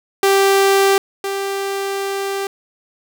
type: tone pair in turn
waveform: sawtooth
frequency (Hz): 392 / 393.5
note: G4 / G4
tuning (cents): 0 / +7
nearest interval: unison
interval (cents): 7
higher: second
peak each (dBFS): -7 / -16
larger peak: first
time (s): 0.23-0.98 / 1.24-2.47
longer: second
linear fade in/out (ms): 2
effects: none